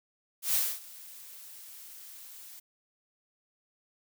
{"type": "noise with ADSR envelope", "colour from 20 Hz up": "blue", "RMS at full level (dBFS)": -26, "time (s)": [0.42, 2.6], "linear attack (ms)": 120, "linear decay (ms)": 250, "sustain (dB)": -22, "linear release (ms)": 10, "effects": []}